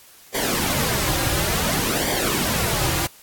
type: noise with flanger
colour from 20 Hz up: pink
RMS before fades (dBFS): -22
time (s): 0.34-3.07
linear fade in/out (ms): 10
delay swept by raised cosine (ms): 0.74 to 4.64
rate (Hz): 0.57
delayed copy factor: -0.7
effects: white hiss -48 dBFS RMS until 3.22 s + AAC 64 kbps